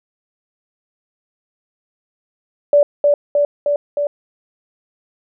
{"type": "tone with echo", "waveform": "sine", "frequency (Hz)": 580, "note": "D5", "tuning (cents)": -22, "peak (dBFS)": -7, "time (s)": [2.73, 2.83], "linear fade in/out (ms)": 2, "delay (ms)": 310, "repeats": 4, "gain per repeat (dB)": -2, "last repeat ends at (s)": 4.07, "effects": []}